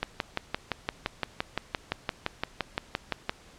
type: click train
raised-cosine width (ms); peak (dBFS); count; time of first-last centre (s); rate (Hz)
0.3; -11; 20; 0.03-3.295; 5.82
effects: pink hiss -54 dBFS RMS until 3.58 s + low-pass 8000 Hz 12 dB/octave